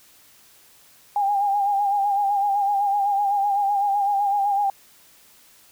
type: tone with vibrato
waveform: sine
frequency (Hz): 806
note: G5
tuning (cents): +48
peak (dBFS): -18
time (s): 1.16-4.7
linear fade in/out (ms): 2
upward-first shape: sine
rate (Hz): 7.9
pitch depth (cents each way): 49
effects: white hiss -53 dBFS RMS until 5.71 s